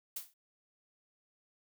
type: noise with exponential decay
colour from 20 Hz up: blue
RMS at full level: -36 dBFS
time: 0.16-0.34 s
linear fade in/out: 5 ms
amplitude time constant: 38 ms
effects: none